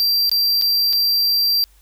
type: tone with dropouts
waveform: square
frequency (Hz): 4714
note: D8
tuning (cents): +6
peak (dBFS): -15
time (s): 0-1.64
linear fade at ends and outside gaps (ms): 0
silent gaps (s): 0.295-0.315 / 0.614-0.621 / 0.928-0.932
effects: added 50 Hz sine -50 dBFS peak until 1.81 s + white hiss -57 dBFS RMS until 1.81 s